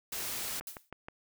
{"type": "noise", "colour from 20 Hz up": "white", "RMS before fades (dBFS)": -37, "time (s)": [0.12, 0.6], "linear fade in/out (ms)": 5}
{"type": "click train", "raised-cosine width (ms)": 0.5, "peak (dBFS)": -27, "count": 4, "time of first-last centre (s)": [0.61, 1.085], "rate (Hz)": 6.32}
{"type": "noise with exponential decay", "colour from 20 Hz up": "blue", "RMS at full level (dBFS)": -39, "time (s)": [0.67, 0.9], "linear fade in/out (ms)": 2, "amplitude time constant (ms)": 50}
{"effects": []}